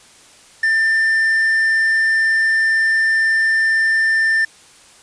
triangle tone with quantisation, 1789 Hz, A6, 28 cents sharp, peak -11 dBFS, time 0.63-4.45 s, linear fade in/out 5 ms, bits 6, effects white hiss -46 dBFS RMS until 5.02 s + resampled to 22050 Hz

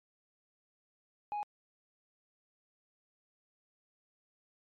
sine tone, 830.6 Hz, G#5, in tune, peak -31 dBFS, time 1.32-1.43 s, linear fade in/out 0 ms, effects tanh soft clip ceiling -33 dBFS + MP3 48 kbps

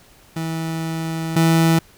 30% pulse tone pair in turn, 162.5 / 163.63 Hz, E3 / E3, -24 / -12 cents, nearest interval unison, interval 12 cents, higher second, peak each -20 / -10 dBFS, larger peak second, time 0.36-1.36 / 1.36-1.79 s, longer first, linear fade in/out 5 ms, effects pink hiss -50 dBFS RMS until 1.97 s

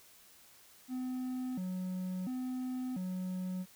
triangle tone with vibrato, 216.6 Hz, A3, 27 cents flat, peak -33 dBFS, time 0.88-3.66 s, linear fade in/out 50 ms, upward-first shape square, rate 0.72 Hz, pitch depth 280 cents each way, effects white hiss -60 dBFS RMS until 3.75 s

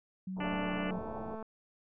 sine tone with vibrato, 185.8 Hz, F#3, 7 cents sharp, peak -36 dBFS, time 0.27-0.99 s, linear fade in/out 5 ms, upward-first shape sine, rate 4 Hz, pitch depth 19 cents each way
white low-pass noise, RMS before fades -44 dBFS, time 0.36-1.36 s, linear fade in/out 20 ms, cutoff 930 Hz, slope 48 dB/octave
harmonic tone, 293.7 Hz, D4, in tune, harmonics 1 / 2 / 3 / 4 / 5 / 6 / 7 / 8 / 9 / 10, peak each -39 / -42 / -44 / -45 / -46 / -47 / -47 / -48 / -49 / -49 dBFS, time 0.4-0.91 s, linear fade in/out 5 ms
click train, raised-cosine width 1 ms, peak -31 dBFS, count 218, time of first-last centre 0.44-1.426 s, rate 220 Hz
effects none

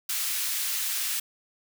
white high-pass noise, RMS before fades -29 dBFS, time 0.09-1.2 s, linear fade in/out 5 ms, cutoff 1700 Hz, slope 12 dB/octave, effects none

